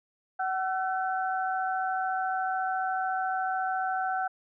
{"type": "tone cluster", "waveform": "sine", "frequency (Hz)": [754, 1343, 1518], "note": ["F#5", "E6", "F#6"], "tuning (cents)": [32, 32, 44], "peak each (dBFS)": [-28, -36, -34], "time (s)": [0.39, 4.28], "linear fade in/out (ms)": 10, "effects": []}